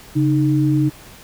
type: tone pair together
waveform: sine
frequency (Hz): 138.59 / 307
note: C#3 / D#4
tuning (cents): 0 / -23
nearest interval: octave + major second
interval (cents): 1377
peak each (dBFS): -16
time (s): 0.15-0.9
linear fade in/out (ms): 20
effects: pink hiss -42 dBFS RMS until 1.23 s